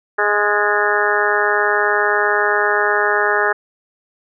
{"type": "harmonic tone with a mistuned harmonic", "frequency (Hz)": 207.7, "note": "G#3", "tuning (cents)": 0, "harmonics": [2, 3, 4, 5, 6, 7, 8, 9], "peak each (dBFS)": [-20, -24, -22, -25, -22, -21, -20, -23], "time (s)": [0.18, 3.53], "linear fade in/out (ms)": 10, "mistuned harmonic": 9, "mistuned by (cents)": -56, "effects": []}